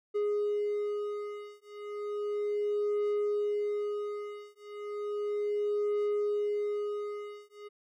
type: beating tone pair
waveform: triangle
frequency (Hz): 414.4 / 414.74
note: G#4 / G#4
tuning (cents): -4 / -2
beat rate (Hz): 0.34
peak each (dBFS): -31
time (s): 0.14-7.69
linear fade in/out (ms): 20
effects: none